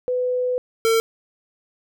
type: tone pair in turn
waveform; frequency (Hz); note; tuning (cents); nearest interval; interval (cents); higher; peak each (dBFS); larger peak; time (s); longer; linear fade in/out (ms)
sine / square; 500 / 452.1; B4 / A4; +21 / +47; major second; 174; first; -19 / -16; second; 0.08-0.58 / 0.85-1; first; 0
effects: none